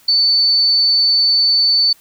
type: tone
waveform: sine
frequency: 4510 Hz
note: C#8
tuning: 29 cents sharp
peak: -10 dBFS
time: 0.08-1.93 s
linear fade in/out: 5 ms
effects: white hiss -50 dBFS RMS until 2 s